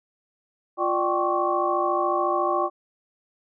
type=tone cluster; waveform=sine; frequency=349.8 / 595 / 776 / 1082 / 1136 Hz; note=F4 / D5 / G5 / C#6 / C#6; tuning=+3 / +22 / -18 / -42 / +42 cents; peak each=-27 dBFS; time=0.77-2.7 s; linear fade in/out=50 ms; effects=none